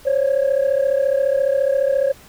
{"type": "tone pair together", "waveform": "sine", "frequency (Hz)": [531, 565.5], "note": ["C5", "C#5"], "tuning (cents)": [25, 34], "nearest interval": "minor second", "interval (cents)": 109, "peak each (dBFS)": [-16, -16], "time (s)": [0.05, 2.13], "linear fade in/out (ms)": 20, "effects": ["tanh soft clip ceiling -11 dBFS", "pink hiss -46 dBFS RMS until 2.28 s"]}